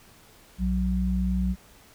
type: tone pair together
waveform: sine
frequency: 61.74 / 185 Hz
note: B1 / F#3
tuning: 0 / 0 cents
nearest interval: octave + perfect fifth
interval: 1900 cents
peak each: -25 dBFS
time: 0.58-1.56 s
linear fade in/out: 50 ms
effects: pink hiss -54 dBFS RMS until 1.94 s